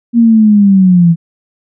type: linear sweep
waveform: sine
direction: down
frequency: 237.5 to 164 Hz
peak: -3 dBFS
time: 0.13-1.16 s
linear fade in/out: 50 ms
effects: none